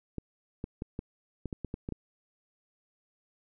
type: clicks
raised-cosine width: 3 ms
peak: -22 dBFS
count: 10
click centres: 0.183 / 0.641 / 0.821 / 0.991 / 1.457 / 1.528 / 1.647 / 1.741 / 1.889 / 1.923 s
effects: none